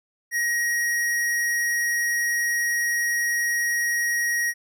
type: tone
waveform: square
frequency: 1891 Hz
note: A#6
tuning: 24 cents sharp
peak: -22 dBFS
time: 0.31-4.54 s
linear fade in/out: 50 ms
effects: none